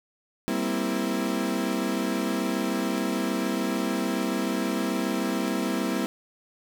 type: chord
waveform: 35% pulse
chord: C dominant seventh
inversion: second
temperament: equal with one note detuned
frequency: 196 / 234.8 / 261.6 / 329.6 Hz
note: G3 / Bb3 / C4 / E4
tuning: 0 / +13 / 0 / 0 cents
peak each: -29 dBFS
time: 0.48-6.06 s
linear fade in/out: 0 ms
effects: none